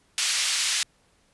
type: band-pass noise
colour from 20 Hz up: white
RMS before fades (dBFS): -25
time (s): 0.18-0.83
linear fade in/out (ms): 0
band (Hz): 2100 to 6400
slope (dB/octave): 12
effects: pink hiss -64 dBFS RMS until 1.33 s + resampled to 24000 Hz